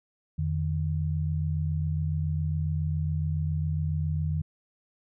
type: tone pair together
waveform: sine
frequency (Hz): 86 / 153.23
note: F2 / D#3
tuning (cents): -26 / -26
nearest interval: minor seventh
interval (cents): 1000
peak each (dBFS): -28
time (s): 0.38-4.42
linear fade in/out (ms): 10
effects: none